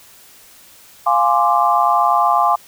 sine chord, D half-diminished seventh, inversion first, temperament equal, 698.5 / 830.6 / 1046.5 / 1174.7 Hz, F5 / Ab5 / C6 / D6, 0 / 0 / 0 / 0 cents, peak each -17 dBFS, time 1.06-2.56 s, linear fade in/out 10 ms, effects white hiss -45 dBFS RMS until 2.67 s

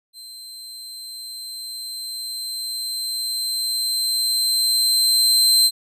sawtooth tone with level ramp, 4109 Hz, C8, 32 cents flat, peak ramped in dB -34 to -9 dBFS, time 0.13-5.71 s, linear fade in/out 50 ms, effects resampled to 32000 Hz

